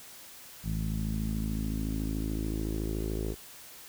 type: tone with low-pass filter sweep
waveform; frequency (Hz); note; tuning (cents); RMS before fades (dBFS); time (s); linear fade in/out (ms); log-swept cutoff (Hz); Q
sawtooth; 53.7; A1; -41; -32; 0.63-3.36; 50; 180 to 410; 3.9
effects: white hiss -49 dBFS RMS until 3.88 s